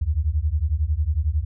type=beating tone pair; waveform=sine; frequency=70.9 / 81.9 Hz; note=C#2 / E2; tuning=+40 / -11 cents; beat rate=11 Hz; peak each=-22 / -22 dBFS; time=0.01-1.45 s; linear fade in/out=10 ms; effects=none